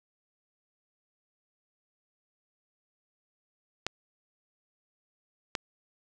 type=clicks; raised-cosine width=0.2 ms; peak=-12 dBFS; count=2; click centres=3.866 / 5.552 s; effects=none